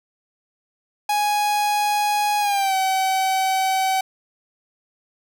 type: tone with pitch glide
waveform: 45% pulse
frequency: 831 to 762 Hz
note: G#5 to G5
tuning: +1 to -49 cents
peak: -18 dBFS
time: 1.09-4.01 s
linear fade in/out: 5 ms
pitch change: -150 cents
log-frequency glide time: 2.4-2.75 s
effects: none